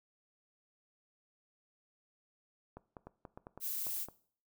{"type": "clicks", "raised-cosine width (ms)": 1, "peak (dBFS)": -33, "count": 9, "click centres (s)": [2.77, 2.968, 3.07, 3.252, 3.375, 3.469, 3.576, 3.868, 4.086]}
{"type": "noise", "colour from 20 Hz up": "violet", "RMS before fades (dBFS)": -38, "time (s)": [3.6, 4.07], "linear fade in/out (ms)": 50}
{"effects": ["noise-tail reverb RT60 0.5 s tail -19 dB re dry"]}